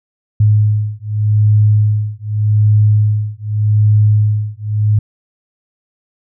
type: beating tone pair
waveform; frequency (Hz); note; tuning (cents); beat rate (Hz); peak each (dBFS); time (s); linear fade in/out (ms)
sine; 105.4 / 106.24; G#2 / G#2; +26 / +40; 0.84; -12; 0.4-4.99; 5
effects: none